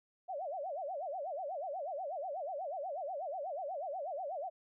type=tone with vibrato; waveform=sine; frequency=653 Hz; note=E5; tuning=17 cents flat; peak=-37 dBFS; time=0.28-4.5 s; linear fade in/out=20 ms; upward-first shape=sine; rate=8.2 Hz; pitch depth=290 cents each way; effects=none